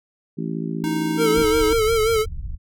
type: harmonic tone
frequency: 55.4 Hz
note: A1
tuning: 13 cents sharp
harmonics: 3 / 4 / 5 / 6 / 7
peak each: -27 / -29 / -31 / -33 / -34 dBFS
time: 0.37-1.44 s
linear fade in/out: 20 ms
type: tone with pitch glide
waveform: square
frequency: 311.1 to 315.6 Hz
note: D#4 to D#4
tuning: 0 to +25 cents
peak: -23 dBFS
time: 0.84-1.73 s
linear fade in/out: 0 ms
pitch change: +25 cents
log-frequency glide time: 1.15-1.59 s
type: tone with vibrato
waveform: square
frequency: 444.9 Hz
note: A4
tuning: 19 cents sharp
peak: -17 dBFS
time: 1.17-2.26 s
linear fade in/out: 50 ms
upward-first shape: sine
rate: 5.6 Hz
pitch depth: 63 cents each way
type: low-pass noise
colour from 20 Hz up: pink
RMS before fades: -29 dBFS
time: 1.34-2.58 s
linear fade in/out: 50 ms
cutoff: 110 Hz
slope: 24 dB/octave
effects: none